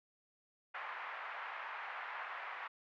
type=band-pass noise; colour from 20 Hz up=pink; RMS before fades=-45 dBFS; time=0.74-2.68 s; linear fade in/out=10 ms; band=820 to 2200 Hz; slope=24 dB/octave; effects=none